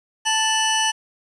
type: tone pair together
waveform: 25% pulse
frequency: 880 / 2960 Hz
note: A5 / F#7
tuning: 0 / 0 cents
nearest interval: octave + major sixth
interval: 2100 cents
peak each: -17 dBFS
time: 0.25-0.92 s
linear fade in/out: 20 ms
effects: resampled to 24000 Hz + 8-bit